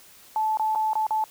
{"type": "tone with dropouts", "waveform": "sine", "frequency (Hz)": 870, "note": "A5", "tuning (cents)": -20, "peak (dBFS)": -21, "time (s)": [0.36, 1.24], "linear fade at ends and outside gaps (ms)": 1, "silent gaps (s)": [[0.572, 0.596], [0.75, 0.757], [0.933, 0.954], [1.067, 1.107]], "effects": ["white hiss -51 dBFS RMS until 1.3 s"]}